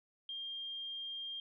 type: tone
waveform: sine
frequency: 3205 Hz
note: G7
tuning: 38 cents sharp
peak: -40 dBFS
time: 0.29-1.4 s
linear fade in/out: 2 ms
effects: none